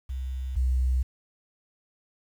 sine tone pair in turn, 64.8 / 63.72 Hz, C2 / C2, -16 / -45 cents, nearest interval unison, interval 29 cents, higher first, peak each -29 / -21 dBFS, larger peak second, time 0.09-0.56 / 0.56-1.03 s, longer neither, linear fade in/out 10 ms, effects 9-bit

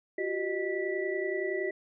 sine tone cluster, 355.2 / 385.8 / 617 / 1963 Hz, F4 / G4 / D#5 / B6, +29 / -28 / -15 / -11 cents, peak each -35 / -32 / -37 / -36 dBFS, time 0.18-1.71 s, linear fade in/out 5 ms, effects none

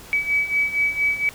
sine beating tone pair, 2281 / 2285.3 Hz, C#7 / D7, +49 / -48 cents, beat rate 4.3 Hz, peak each -24 / -20 dBFS, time 0.13-1.29 s, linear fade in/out 0 ms, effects pink hiss -42 dBFS RMS until 1.34 s

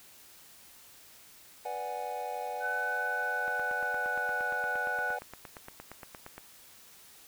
triangle chord, G# half-diminished seventh, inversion first, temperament equal, 493.9 / 587.3 / 740 / 830.6 Hz, B4 / D5 / F#5 / G#5, 0 / 0 / 0 / 0 cents, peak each -39 / -40 / -36 / -37 dBFS, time 1.65-5.19 s, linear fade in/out 5 ms
sine tone with pitch glide, 1500 to 1478.5 Hz, F#6 to F#6, +23 to -2 cents, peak -31 dBFS, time 2.6-5.18 s, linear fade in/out 50 ms, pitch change -25 cents, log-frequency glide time 2.82-4.52 s
click train, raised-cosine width 0.5 ms, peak -28 dBFS, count 26, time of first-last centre 3.48-6.38 s, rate 8.62 Hz
effects white hiss -55 dBFS RMS until 7.27 s

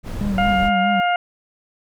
brown noise, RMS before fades -26 dBFS, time 0.03-0.71 s, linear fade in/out 50 ms
triangle tone with vibrato, 196.8 Hz, G3, 7 cents sharp, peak -18 dBFS, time 0.21-1 s, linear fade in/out 0 ms, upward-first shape sine, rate 4.7 Hz, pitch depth 72 cents each way
harmonic tone, 707 Hz, F5, 21 cents sharp, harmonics 1 / 2 / 3 / 4, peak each -17 / -23 / -27 / -29 dBFS, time 0.38-1.16 s, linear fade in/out 2 ms
effects none

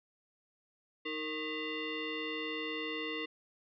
sine tone with frequency modulation, 1238 Hz, D#6, 9 cents flat, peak -35 dBFS, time 1.05-3.26 s, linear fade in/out 10 ms, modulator 776 Hz, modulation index 2.6, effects none

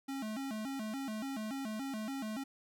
square tone with vibrato, 242.5 Hz, B3, 31 cents flat, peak -38 dBFS, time 0.08-2.44 s, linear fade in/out 10 ms, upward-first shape square, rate 3.5 Hz, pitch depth 200 cents each way, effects none

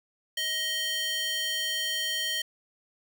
square tone with high-pass filter, 627 Hz, D#5, 13 cents sharp, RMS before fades -30 dBFS, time 0.37-2.42 s, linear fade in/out 5 ms, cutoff 2600 Hz, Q 3, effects none

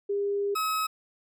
sine / 40% pulse tone pair in turn, 403.2 / 1280.1 Hz, G4 / D#6, +49 / +49 cents, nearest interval octave + minor sixth, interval 2000 cents, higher second, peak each -25 dBFS, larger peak neither, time 0.09-0.55 / 0.55-0.87 s, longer first, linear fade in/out 10 ms, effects none

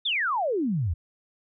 sine exponential sweep, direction down, 3729 to 74.2 Hz, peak -23 dBFS, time 0.05-0.94 s, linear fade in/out 10 ms, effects none

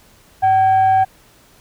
sine tone with frequency modulation, 763 Hz, G5, 47 cents flat, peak -9 dBFS, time 0.42-1.05 s, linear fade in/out 20 ms, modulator 864 Hz, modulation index 0.25, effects tanh soft clip ceiling -6 dBFS + pink hiss -50 dBFS RMS until 1.6 s

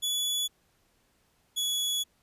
sawtooth tone pair in turn, 3415 / 3387 Hz, G#7 / G#7, +48 / +33 cents, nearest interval unison, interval 15 cents, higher first, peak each -24 dBFS, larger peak neither, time 0.02-0.48 / 1.56-2.04 s, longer second, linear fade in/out 20 ms, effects pink hiss -69 dBFS RMS until 2.22 s + resampled to 32000 Hz

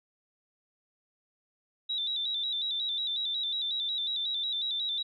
sine tone with vibrato, 3704 Hz, A#7, 12 cents flat, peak -29 dBFS, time 1.89-5.03 s, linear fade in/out 10 ms, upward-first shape square, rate 5.5 Hz, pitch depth 71 cents each way, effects none

